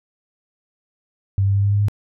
sine tone with pitch steps, 98 / 98.97 / 99.94 / 100.93 / 101.93 / 102.93 Hz, G2 / G2 / G2 / G#2 / G#2 / G#2, 0 / +17 / +34 / -49 / -32 / -15 cents, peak -14 dBFS, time 1.38-1.884 s, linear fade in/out 0 ms, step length 84 ms, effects none

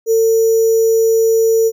sine tone with sample-and-hold, 450 Hz, A4, 39 cents sharp, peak -9 dBFS, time 0.06-1.72 s, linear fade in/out 50 ms, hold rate 6300 Hz, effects none

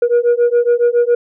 sine beating tone pair, 475.2 / 482.4 Hz, A#4 / B4, +33 / -41 cents, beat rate 7.2 Hz, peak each -11 dBFS, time 0.02-1.15 s, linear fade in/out 5 ms, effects tanh soft clip ceiling -7 dBFS

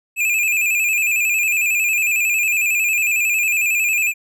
square tone with vibrato, 2504 Hz, D#7, 10 cents sharp, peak -16 dBFS, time 0.16-4.14 s, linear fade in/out 50 ms, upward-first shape square, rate 11 Hz, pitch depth 65 cents each way, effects none

